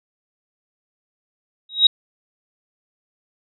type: tone with exponential growth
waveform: sine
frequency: 3808 Hz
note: A#7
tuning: 36 cents sharp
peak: -4 dBFS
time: 1.69-1.87 s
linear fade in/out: 5 ms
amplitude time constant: 38 ms
effects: none